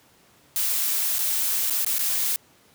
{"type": "noise with dropouts", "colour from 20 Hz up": "blue", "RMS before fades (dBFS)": -24, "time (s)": [0.56, 2.36], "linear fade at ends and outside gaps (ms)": 0, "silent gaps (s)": [[1.184, 1.19], [1.699, 1.706], [1.847, 1.864], [1.983, 1.992]], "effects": ["pink hiss -57 dBFS RMS until 2.74 s", "high-pass 100 Hz 12 dB/octave"]}